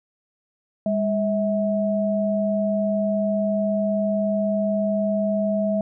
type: tone pair together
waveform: sine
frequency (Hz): 203.2 / 646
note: G#3 / E5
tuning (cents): -38 / -35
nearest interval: octave + minor sixth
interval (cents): 2003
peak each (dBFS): -22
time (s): 0.86-5.81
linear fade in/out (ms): 2
effects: none